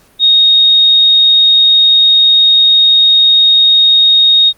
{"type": "tone", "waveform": "sine", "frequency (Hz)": 3729, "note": "A#7", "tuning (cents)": 0, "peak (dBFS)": -4, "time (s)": [0.19, 4.53], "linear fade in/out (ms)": 50, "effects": ["pink hiss -48 dBFS RMS until 4.57 s", "Opus 48 kbps"]}